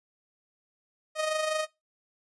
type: tone with amplitude modulation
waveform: sawtooth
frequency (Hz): 622.3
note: D#5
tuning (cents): 0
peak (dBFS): -21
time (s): 1.15-1.67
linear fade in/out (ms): 50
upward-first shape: sine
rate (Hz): 25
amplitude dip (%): 50
effects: noise-tail reverb RT60 0.2 s tail -21 dB re dry + resampled to 24000 Hz